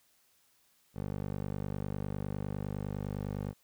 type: tone with band-pass filter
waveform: 15% pulse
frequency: 49.87 Hz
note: G1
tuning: 30 cents sharp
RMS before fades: -37 dBFS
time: 0.94-3.54 s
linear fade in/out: 50 ms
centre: 260 Hz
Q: 0.52
effects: white hiss -69 dBFS RMS until 3.63 s